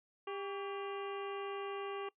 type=harmonic tone with a mistuned harmonic; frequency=398.6 Hz; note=G4; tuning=29 cents sharp; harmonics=1 / 2 / 3 / 4 / 5 / 6 / 7 / 8; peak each=-41 / -47 / -45 / -56 / -55 / -56 / -51 / -61 dBFS; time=0.27-2.09 s; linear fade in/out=5 ms; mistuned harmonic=3; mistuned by=-76 cents; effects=noise-tail reverb RT60 0.1 s tail -22 dB re dry